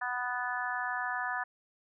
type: harmonic tone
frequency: 247.5 Hz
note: B3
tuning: 4 cents sharp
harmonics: 3 / 4 / 5 / 6 / 7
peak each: -38 / -38 / -40 / -38 / -36 dBFS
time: 0.01-1.44 s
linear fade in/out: 10 ms
effects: none